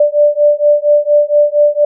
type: beating tone pair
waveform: sine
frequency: 587.3 / 591.6 Hz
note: D5 / D5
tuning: 0 / +13 cents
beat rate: 4.3 Hz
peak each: -10 dBFS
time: 0-1.85 s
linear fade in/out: 5 ms
effects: none